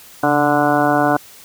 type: harmonic tone with a mistuned harmonic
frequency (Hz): 146.83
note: D3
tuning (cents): 0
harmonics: 1 / 2 / 3 / 4 / 5 / 6 / 7 / 8 / 9 / 10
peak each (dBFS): -26 / -18 / -25 / -20 / -17 / -26 / -23 / -27 / -27 / -22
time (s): 0.23-1.17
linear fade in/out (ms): 5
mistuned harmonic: 1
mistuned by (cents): -93
effects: white hiss -42 dBFS RMS until 1.44 s